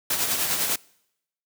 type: noise with tremolo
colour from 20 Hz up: white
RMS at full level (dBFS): -23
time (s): 0.1-0.76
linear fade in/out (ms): 5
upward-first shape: sine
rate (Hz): 10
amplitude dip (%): 45
effects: noise-tail reverb RT60 0.8 s tail -25 dB re dry + high-pass 100 Hz 12 dB/octave